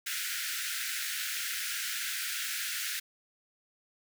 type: high-pass noise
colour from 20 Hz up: pink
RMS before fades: -35 dBFS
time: 0.06-3 s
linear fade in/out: 10 ms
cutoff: 1400 Hz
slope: 96 dB/octave
effects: none

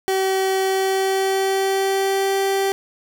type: tone with pitch glide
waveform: 30% pulse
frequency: 382.3 to 390.1 Hz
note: G4 to G4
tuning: -43 to -8 cents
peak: -15 dBFS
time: 0.08-2.72 s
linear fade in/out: 0 ms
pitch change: +35 cents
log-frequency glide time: 0.6-2.36 s
effects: none

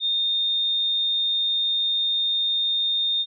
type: tone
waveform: sine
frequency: 3653 Hz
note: A#7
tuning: 36 cents flat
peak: -20 dBFS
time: 0-3.26 s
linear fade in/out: 50 ms
effects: none

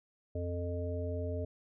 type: harmonic tone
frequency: 87.6 Hz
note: F2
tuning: 6 cents sharp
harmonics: 1 / 3 / 5 / 7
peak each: -35 / -43 / -41 / -41 dBFS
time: 0.35-1.45 s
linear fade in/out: 5 ms
effects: none

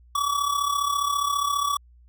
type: tone with amplitude modulation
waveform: square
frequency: 1142 Hz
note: D6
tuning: 49 cents flat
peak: -20 dBFS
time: 0.15-1.77 s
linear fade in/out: 5 ms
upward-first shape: sine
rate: 34.8 Hz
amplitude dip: 65%
effects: added 60 Hz sine -50 dBFS peak until 2.08 s

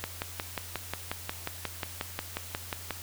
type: click train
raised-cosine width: 0.3 ms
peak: -15 dBFS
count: 17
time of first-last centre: 0.04-2.907 s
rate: 5.58 Hz
effects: added 88 Hz sine -46 dBFS peak until 3.02 s + white hiss -44 dBFS RMS until 3.02 s

